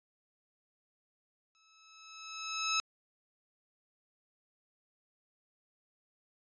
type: tone with exponential growth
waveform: 10% pulse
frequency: 1300 Hz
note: E6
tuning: 24 cents flat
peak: -19 dBFS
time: 1.55-2.8 s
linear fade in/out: 0 ms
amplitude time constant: 270 ms
effects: resampled to 16000 Hz